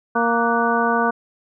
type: harmonic tone with a mistuned harmonic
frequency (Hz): 233.1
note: A#3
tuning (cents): 0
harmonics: 1 / 2 / 3 / 4 / 5 / 6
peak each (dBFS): -23 / -23 / -23 / -23 / -23 / -23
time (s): 0.15-1.11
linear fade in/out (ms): 10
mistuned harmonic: 6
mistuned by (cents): +100
effects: none